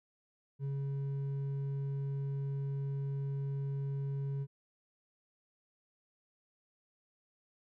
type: tone with hard clipping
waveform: sine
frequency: 138.59 Hz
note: C#3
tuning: in tune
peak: -35 dBFS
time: 0.59-4.47 s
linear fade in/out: 50 ms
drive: 4 dB
effects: none